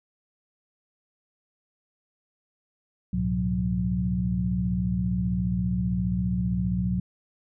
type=tone cluster; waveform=sine; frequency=66.3 / 108.1 / 123.1 / 181.6 Hz; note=C2 / A2 / B2 / F#3; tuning=+23 / -30 / -5 / -32 cents; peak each=-31 / -32 / -31 / -25 dBFS; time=3.13-7 s; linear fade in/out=5 ms; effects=none